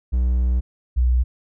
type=tone pair in turn; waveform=triangle / sine; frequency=61.74 / 61.74 Hz; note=B1 / B1; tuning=0 / 0 cents; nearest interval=unison; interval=0 cents; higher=neither; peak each=-14 dBFS; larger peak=neither; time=0.12-0.61 / 0.96-1.24 s; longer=first; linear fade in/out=20 ms; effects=none